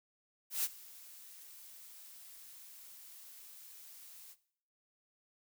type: noise with ADSR envelope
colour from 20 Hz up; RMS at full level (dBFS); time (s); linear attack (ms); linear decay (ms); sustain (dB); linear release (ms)
blue; -32; 0.5-4.36; 140; 36; -22; 50
effects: noise-tail reverb RT60 0.6 s tail -17 dB re dry